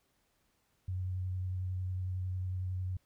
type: tone with vibrato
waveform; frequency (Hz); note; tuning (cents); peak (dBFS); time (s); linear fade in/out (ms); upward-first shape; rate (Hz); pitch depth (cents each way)
sine; 92.2; F#2; -6; -33; 0.88-2.97; 5; triangle; 11; 21
effects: pink hiss -75 dBFS RMS until 3.05 s